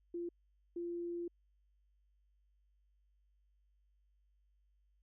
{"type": "tone bursts at uneven times", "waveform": "sine", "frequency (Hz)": 345, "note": "F4", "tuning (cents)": -21, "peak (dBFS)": -38, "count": 2, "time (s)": [[0.14, 0.29], [0.76, 1.28]], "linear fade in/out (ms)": 5, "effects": ["added 50 Hz sine -70 dBFS peak until 5.02 s"]}